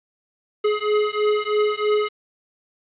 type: beating tone pair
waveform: square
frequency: 420 / 423.1 Hz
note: G#4 / G#4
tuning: +19 / +32 cents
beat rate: 3.1 Hz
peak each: -22 dBFS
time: 0.64-2.09 s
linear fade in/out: 10 ms
effects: resampled to 8000 Hz + 8-bit